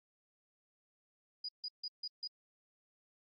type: tone bursts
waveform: sine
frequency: 4913 Hz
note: D#8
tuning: 23 cents flat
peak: -38 dBFS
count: 5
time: 1.44-2.275 s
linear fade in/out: 5 ms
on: 47 ms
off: 150 ms
effects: AAC 32 kbps